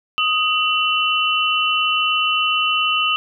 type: tone cluster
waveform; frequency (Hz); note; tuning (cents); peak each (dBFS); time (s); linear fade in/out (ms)
sine; 1249 / 2726 / 2989; D#6 / F7 / F#7; +6 / -43 / +17; -20; 0.18-3.16; 0
effects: none